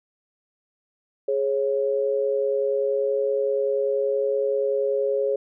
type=tone pair together; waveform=sine; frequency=417.6 / 548.1 Hz; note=G#4 / C#5; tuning=+10 / -20 cents; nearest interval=perfect fourth; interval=470 cents; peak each=-23 dBFS; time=1.28-5.36 s; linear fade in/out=5 ms; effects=none